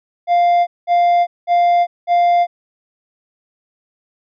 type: tone bursts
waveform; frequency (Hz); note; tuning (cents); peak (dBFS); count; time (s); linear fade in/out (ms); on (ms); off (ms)
triangle; 698.5; F5; 0; -8; 4; 0.27-2.47; 50; 400; 200
effects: resampled to 11025 Hz